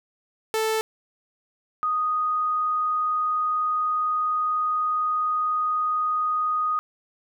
sawtooth / sine tone pair in turn, 440 / 1242.1 Hz, A4 / D#6, 0 / -3 cents, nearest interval octave + tritone, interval 1797 cents, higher second, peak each -18 / -21 dBFS, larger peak first, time 0.54-0.81 / 1.83-6.79 s, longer second, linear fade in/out 0 ms, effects none

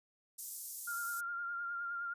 white high-pass noise, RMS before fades -43 dBFS, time 0.38-1.21 s, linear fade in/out 10 ms, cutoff 6300 Hz, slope 24 dB/octave
sine tone with vibrato, 1396.9 Hz, F6, in tune, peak -37 dBFS, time 0.87-2.14 s, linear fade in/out 10 ms, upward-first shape sine, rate 9.7 Hz, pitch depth 27 cents each way
effects resampled to 32000 Hz

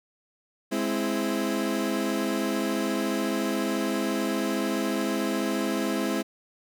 30% pulse chord, Ab augmented, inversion none, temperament equal with one note detuned, 207.7 / 261.6 / 330.6 Hz, Ab3 / C4 / E4, 0 / 0 / +5 cents, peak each -27 dBFS, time 0.71-6.23 s, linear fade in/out 20 ms, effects none

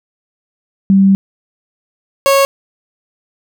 sine / 30% pulse tone pair in turn, 194.5 / 550.1 Hz, G3 / C#5, -13 / -13 cents, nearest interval octave + tritone, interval 1800 cents, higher second, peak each -5 dBFS, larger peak neither, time 0.9-1.15 / 2.26-2.45 s, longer first, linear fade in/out 0 ms, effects none

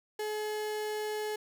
35% pulse tone, 425.6 Hz, G#4, 42 cents sharp, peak -31 dBFS, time 0.19-1.36 s, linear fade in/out 5 ms, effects none

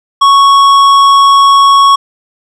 sine tone with tanh clipping, 1108.7 Hz, C#6, in tune, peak -4 dBFS, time 0.21-1.96 s, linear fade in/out 10 ms, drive 12 dB, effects none

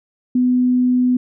sine tone, 250 Hz, B3, 21 cents sharp, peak -12 dBFS, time 0.35-1.17 s, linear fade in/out 5 ms, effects none

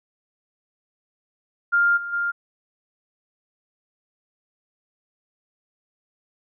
sine tone with level steps, 1401 Hz, F6, 5 cents sharp, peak -15 / -28 / -21 dBFS, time 1.72-2.32 s, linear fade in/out 20 ms, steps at 1.96 / 2.12 s, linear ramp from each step 20 ms, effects none

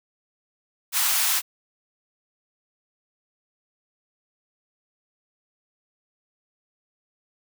white high-pass noise, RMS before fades -22 dBFS, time 0.92-1.42 s, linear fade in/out 50 ms, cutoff 830 Hz, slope 24 dB/octave, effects none

